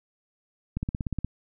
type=click train; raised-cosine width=5 ms; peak=-16 dBFS; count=9; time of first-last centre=0.77-1.246 s; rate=16.8 Hz; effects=none